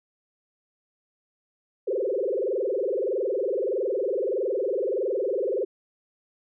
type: tone with frequency modulation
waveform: sine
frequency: 453.7 Hz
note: A#4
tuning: 47 cents flat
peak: -23 dBFS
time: 1.87-5.65 s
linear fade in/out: 10 ms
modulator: 21.6 Hz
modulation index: 4
effects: none